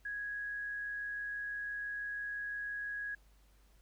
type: tone with amplitude modulation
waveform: sine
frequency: 1661.2 Hz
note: G#6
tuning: in tune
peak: -36 dBFS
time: 0.05-3.15 s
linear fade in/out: 5 ms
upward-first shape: sine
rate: 126 Hz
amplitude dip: 25%
effects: added 50 Hz sine -62 dBFS peak until 3.81 s + pink hiss -71 dBFS RMS until 3.81 s